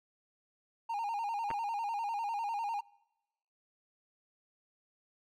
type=tone with vibrato; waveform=triangle; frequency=866 Hz; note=A5; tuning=28 cents flat; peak=-31 dBFS; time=0.89-2.81 s; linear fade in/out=10 ms; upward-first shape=square; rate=10 Hz; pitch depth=100 cents each way
type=clicks; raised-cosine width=0.5 ms; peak=-24 dBFS; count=2; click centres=1.504 / 1.512 s
effects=noise-tail reverb RT60 1.0 s tail -24 dB re dry